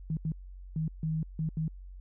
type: tone bursts at uneven times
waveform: sine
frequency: 158.1 Hz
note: D#3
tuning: 28 cents sharp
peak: -28 dBFS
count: 6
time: 0.1-0.17 / 0.25-0.32 / 0.76-0.88 / 1.03-1.23 / 1.39-1.49 / 1.57-1.68 s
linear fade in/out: 2 ms
effects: added 46 Hz sine -43 dBFS peak until 2 s